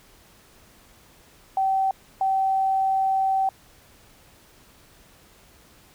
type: tone pair in turn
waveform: sine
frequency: 770 / 770 Hz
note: G5 / G5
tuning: -31 / -31 cents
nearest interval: unison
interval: 0 cents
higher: neither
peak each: -19 dBFS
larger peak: neither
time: 1.57-1.91 / 2.21-3.49 s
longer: second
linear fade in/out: 2 ms
effects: pink hiss -54 dBFS RMS until 5.94 s